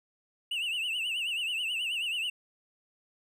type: tone with vibrato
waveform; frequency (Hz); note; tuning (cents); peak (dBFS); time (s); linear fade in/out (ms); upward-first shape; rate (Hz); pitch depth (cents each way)
triangle; 2794; F7; 0; -28; 0.51-2.3; 5; triangle; 9.3; 150
effects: none